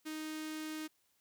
sawtooth tone with notch filter, 311.1 Hz, D#4, in tune, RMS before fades -42 dBFS, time 0.05-0.88 s, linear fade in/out 20 ms, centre 730 Hz, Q 0.76, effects white hiss -75 dBFS RMS until 1.2 s

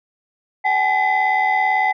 sine tone cluster, 765 / 843 / 2021 Hz, G5 / G#5 / B6, -42 / +26 / +39 cents, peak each -18 dBFS, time 0.64-1.93 s, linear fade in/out 20 ms, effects tanh soft clip ceiling -9 dBFS

